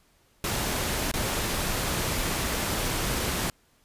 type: noise with dropouts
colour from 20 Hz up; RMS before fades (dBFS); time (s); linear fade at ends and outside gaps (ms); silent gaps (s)
pink; -28; 0.44-3.5; 2; 1.115-1.138
effects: pink hiss -64 dBFS RMS until 3.84 s + resampled to 32000 Hz